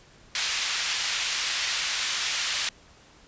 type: band-pass noise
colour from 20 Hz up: pink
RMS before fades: -28 dBFS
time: 0.35-2.69 s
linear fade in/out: 2 ms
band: 2200 to 6700 Hz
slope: 12 dB/octave
effects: pink hiss -54 dBFS RMS until 3.27 s + resampled to 16000 Hz